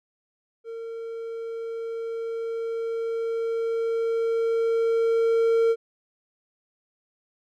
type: tone with level ramp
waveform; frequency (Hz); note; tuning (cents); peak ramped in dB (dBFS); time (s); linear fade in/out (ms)
triangle; 456.9; A#4; -35; -31 to -15; 0.64-5.76; 50
effects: none